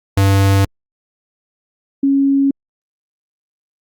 square / sine tone pair in turn, 98 / 275.7 Hz, G2 / C#4, 0 / -9 cents, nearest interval octave + tritone, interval 1791 cents, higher second, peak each -10 dBFS, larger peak neither, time 0.17-0.65 / 2.03-2.51 s, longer neither, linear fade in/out 5 ms, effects Opus 48 kbps

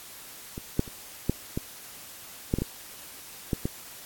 clicks, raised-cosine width 3 ms, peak -22 / -9 / -30 / -10 / -15 / -10 / -15 / -14 / -12 / -14 dBFS, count 10, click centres 0.579 / 0.794 / 0.878 / 1.296 / 1.575 / 2.539 / 2.586 / 2.62 / 3.532 / 3.655 s, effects white hiss -45 dBFS RMS until 4.05 s + AAC 64 kbps

